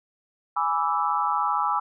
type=chord; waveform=sine; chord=E dominant seventh; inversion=first; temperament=equal with one note detuned; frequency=830.6 / 987.8 / 1165.2 / 1318.5 Hz; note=G#5 / B5 / D6 / E6; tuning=0 / 0 / -14 / 0 cents; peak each=-27 dBFS; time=0.56-1.8 s; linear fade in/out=10 ms; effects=none